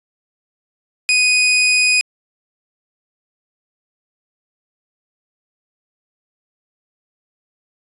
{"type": "tone", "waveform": "sawtooth", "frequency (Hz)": 2489, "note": "D#7", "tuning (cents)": 0, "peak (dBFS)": -8, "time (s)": [1.09, 2.01], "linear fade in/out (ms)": 0, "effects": ["resampled to 24000 Hz"]}